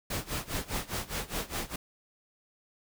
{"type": "noise with tremolo", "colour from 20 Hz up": "pink", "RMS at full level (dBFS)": -32, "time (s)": [0.1, 1.76], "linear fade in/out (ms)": 5, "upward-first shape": "sine", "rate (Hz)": 4.9, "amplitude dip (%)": 90, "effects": []}